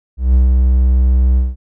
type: tone with ADSR envelope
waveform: triangle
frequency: 63.4 Hz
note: B1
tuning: 46 cents sharp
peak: -4 dBFS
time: 0.17-1.56 s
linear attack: 170 ms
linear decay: 150 ms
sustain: -2 dB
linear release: 190 ms
effects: none